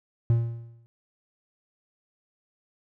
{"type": "tone with exponential decay", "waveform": "triangle", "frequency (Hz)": 116.54, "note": "A#2", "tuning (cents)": 0, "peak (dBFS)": -14, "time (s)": [0.3, 0.86], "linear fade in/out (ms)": 0, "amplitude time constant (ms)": 120, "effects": []}